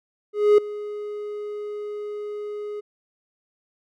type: tone with ADSR envelope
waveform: triangle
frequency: 416.9 Hz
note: G#4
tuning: 7 cents sharp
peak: -8 dBFS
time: 0.33-2.81 s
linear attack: 250 ms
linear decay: 5 ms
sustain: -19 dB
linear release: 17 ms
effects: none